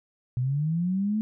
sine linear sweep, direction up, 120.8 to 220 Hz, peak -23 dBFS, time 0.37-1.21 s, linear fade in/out 0 ms, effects none

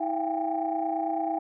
sine tone cluster, 323 / 679 / 776 / 805 Hz, E4 / F5 / G5 / G5, -35 / -49 / -18 / +46 cents, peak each -31 dBFS, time 0-1.39 s, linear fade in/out 10 ms, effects tanh soft clip ceiling -16 dBFS

